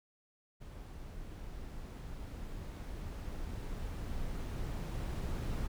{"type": "noise with level ramp", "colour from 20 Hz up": "brown", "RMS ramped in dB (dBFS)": [-47, -36], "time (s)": [0.6, 5.68], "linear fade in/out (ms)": 20, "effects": []}